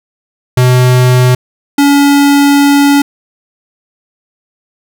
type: tone pair in turn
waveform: square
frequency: 126 / 283.7 Hz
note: B2 / C#4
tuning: +35 / +40 cents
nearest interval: octave + major second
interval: 1405 cents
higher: second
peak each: -5 dBFS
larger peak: neither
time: 0.57-1.35 / 1.78-3.02 s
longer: second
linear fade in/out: 5 ms
effects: none